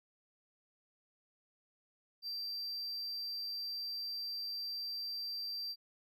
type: tone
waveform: triangle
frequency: 4699 Hz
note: D8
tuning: in tune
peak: -37 dBFS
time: 2.22-5.76 s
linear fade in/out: 50 ms
effects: none